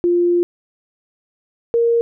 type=tone pair in turn; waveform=sine; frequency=349.2 / 466.6 Hz; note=F4 / A#4; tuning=0 / +2 cents; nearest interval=perfect fourth; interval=502 cents; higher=second; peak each=-12 dBFS; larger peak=neither; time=0.04-0.43 / 1.74-2.01 s; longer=first; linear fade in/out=0 ms; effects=none